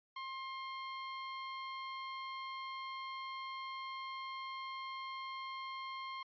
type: tone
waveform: sawtooth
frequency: 1062 Hz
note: C6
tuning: 25 cents sharp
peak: -38 dBFS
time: 0.16-6.23 s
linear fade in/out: 5 ms
effects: resampled to 11025 Hz